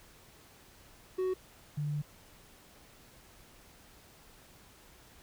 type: tone pair in turn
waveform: triangle / sine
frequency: 372 / 147.63 Hz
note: F#4 / D3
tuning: +9 / +9 cents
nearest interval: octave + major third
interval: 1600 cents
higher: first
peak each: -27 / -31 dBFS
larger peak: first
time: 1.18-1.34 / 1.77-2.02 s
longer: second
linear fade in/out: 10 ms
effects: pink hiss -58 dBFS RMS until 5.22 s